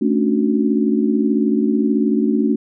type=chord; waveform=sine; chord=D major seventh; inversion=second; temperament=just; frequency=220.2 / 275.3 / 293.7 / 367.1 Hz; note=A3 / C#4 / D4 / F#4; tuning=+2 / -12 / 0 / -14 cents; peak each=-17 / -20 / -20 / -22 dBFS; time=0.01-2.56 s; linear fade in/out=10 ms; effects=none